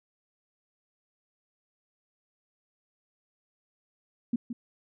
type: tone with echo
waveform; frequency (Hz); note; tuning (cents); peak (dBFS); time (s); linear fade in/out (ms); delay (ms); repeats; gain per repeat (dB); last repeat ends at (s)
sine; 237.4; A#3; +32; -23; 4.33-4.36; 5; 170; 1; -9; 4.53
effects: none